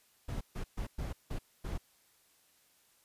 brown noise bursts at uneven times, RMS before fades -37 dBFS, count 6, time 0.28-0.41 / 0.55-0.64 / 0.77-0.87 / 0.98-1.13 / 1.3-1.39 / 1.64-1.78 s, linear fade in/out 10 ms, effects white hiss -68 dBFS RMS until 3.04 s + resampled to 32000 Hz

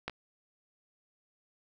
clicks, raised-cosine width 0.3 ms, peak -18 / -27 dBFS, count 2, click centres 0.08 / 0.097 s, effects none

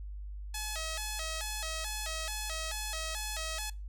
5% pulse tone with vibrato, 739 Hz, F#5, 2 cents flat, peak -24 dBFS, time 0.54-3.7 s, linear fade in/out 5 ms, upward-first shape square, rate 2.3 Hz, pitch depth 250 cents each way, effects noise-tail reverb RT60 0.3 s tail -25 dB re dry + added 50 Hz sine -39 dBFS peak until 3.88 s

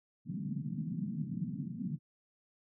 pink band-pass noise, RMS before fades -38 dBFS, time 0.25-1.99 s, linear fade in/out 50 ms, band 140 to 240 Hz, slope 48 dB/octave, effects none

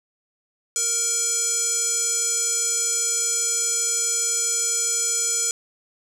square tone with band-pass filter, 466.2 Hz, A#4, in tune, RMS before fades -23 dBFS, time 0.76-5.51 s, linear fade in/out 0 ms, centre 7300 Hz, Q 7, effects none

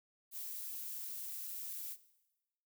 violet noise, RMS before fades -44 dBFS, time 0.31-1.97 s, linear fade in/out 50 ms, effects noise-tail reverb RT60 1.0 s tail -17 dB re dry

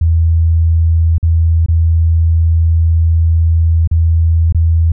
sine tone with dropouts, 82.1 Hz, E2, 6 cents flat, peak -7 dBFS, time 0.01-4.92 s, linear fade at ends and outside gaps 5 ms, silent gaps 1.182-1.228 / 1.662-1.684 / 3.875-3.912 / 4.525-4.546 s, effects none

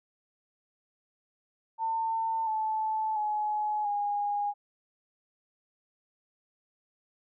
sine tone with pitch steps, 899 / 871.9 / 845.6 / 820.1 Hz, A5 / A5 / G#5 / G#5, +37 / -16 / +31 / -22 cents, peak -27 dBFS, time 1.78-4.54 s, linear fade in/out 50 ms, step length 690 ms, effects none

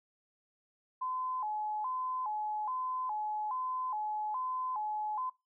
sine tone with vibrato, 932.3 Hz, A#5, in tune, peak -33 dBFS, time 1.01-5.3 s, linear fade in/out 10 ms, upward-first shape square, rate 1.2 Hz, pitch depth 160 cents each way, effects noise-tail reverb RT60 0.2 s tail -19 dB re dry

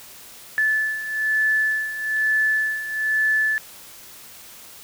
sine beating tone pair, 1739 / 1740.1 Hz, A6 / A6, -21 / -20 cents, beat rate 1.1 Hz, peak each -25 / -20 dBFS, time 0.58-3.58 s, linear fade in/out 0 ms, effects white hiss -43 dBFS RMS until 4.83 s

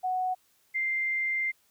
sine tone pair in turn, 740 / 2093 Hz, F#5 / C7, 0 / 0 cents, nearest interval octave + tritone, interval 1800 cents, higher second, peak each -26 dBFS, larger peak neither, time 0.03-0.35 / 0.74-1.52 s, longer second, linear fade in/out 20 ms, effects white hiss -67 dBFS RMS until 1.7 s

